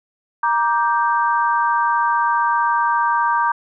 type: chord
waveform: sine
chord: G minor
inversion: first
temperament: just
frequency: 940.8 / 1176 / 1568 Hz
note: Bb5 / D6 / G6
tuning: +16 / +2 / 0 cents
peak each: -17 / -20 / -22 dBFS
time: 0.43-3.52 s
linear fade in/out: 5 ms
effects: none